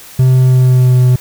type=tone with pitch glide; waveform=triangle; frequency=128.9 to 125.96 Hz; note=C3 to B2; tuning=-26 to +35 cents; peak=-3 dBFS; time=0.19-1.16 s; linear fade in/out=5 ms; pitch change=-39 cents; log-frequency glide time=0.39-1 s; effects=white hiss -35 dBFS RMS until 1.2 s